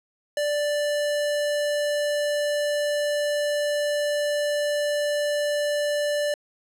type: tone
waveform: square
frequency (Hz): 587.3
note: D5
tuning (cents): 0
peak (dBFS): -23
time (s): 0.37-6.34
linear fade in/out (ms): 2
effects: low-pass 12000 Hz 12 dB/octave